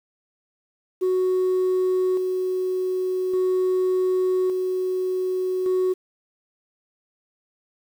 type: tone with tremolo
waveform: sine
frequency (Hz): 370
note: F#4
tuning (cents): 0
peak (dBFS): -16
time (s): 1.01-5.94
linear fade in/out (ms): 20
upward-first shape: square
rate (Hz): 0.43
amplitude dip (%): 40
effects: tanh soft clip ceiling -17 dBFS + 8-bit